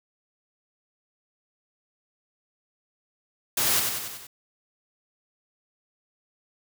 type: noise with echo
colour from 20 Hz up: white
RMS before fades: -24 dBFS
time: 3.57-3.8 s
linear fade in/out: 5 ms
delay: 94 ms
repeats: 5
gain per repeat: -4 dB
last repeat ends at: 4.27 s
effects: none